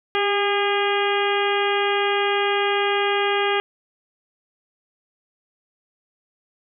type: harmonic tone with a mistuned harmonic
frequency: 406.8 Hz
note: G#4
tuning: 36 cents flat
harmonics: 1 / 2 / 3 / 4 / 5 / 6 / 7 / 8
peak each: -22 / -25 / -27 / -28 / -29 / -30 / -30 / -31 dBFS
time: 0.15-3.6 s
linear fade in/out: 0 ms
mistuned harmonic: 1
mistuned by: -30 cents
effects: none